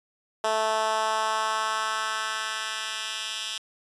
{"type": "tone with high-pass filter sweep", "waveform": "10% pulse", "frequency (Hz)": 218.8, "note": "A3", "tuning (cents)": -9, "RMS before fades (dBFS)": -28, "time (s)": [0.44, 3.58], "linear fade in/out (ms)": 2, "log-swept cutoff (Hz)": [600, 3000], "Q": 1.6, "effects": ["resampled to 22050 Hz"]}